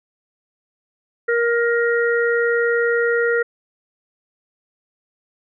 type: harmonic tone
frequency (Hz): 469.9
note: A#4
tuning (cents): +14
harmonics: 1 / 3 / 4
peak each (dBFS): -17 / -22 / -23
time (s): 1.28-3.43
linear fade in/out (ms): 10
effects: none